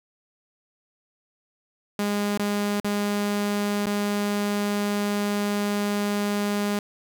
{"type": "tone with dropouts", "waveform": "sawtooth", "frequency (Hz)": 205, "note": "G#3", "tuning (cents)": -22, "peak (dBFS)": -19, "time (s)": [1.99, 6.79], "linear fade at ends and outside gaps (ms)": 2, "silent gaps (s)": [[2.375, 2.395], [2.801, 2.845], [3.859, 3.867]], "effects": ["8-bit"]}